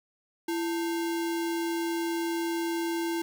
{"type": "tone with sample-and-hold", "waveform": "sine", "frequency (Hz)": 335.2, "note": "E4", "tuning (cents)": 29, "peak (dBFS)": -27, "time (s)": [0.48, 3.22], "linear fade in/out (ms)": 5, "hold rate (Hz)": 1225, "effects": []}